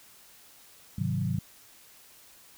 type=chord; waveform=sine; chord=Ab dominant seventh; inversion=none; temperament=equal; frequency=103.83 / 130.81 / 155.56 / 185 Hz; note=Ab2 / C3 / Eb3 / Gb3; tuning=0 / 0 / 0 / 0 cents; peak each=-32 dBFS; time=0.98-1.39 s; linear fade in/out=5 ms; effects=white hiss -55 dBFS RMS until 2.57 s